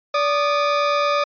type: tone pair together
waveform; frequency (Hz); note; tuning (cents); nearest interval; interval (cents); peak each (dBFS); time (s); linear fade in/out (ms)
40% pulse; 579 / 1226.9; D5 / D#6; -25 / -25; octave + minor second; 1300; -19; 0.14-1.24; 5
effects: resampled to 11025 Hz